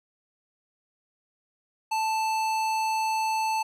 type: tone with hard clipping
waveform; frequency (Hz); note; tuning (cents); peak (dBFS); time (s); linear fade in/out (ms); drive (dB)
sine; 880; A5; 0; -26; 1.91-3.63; 10; 17
effects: none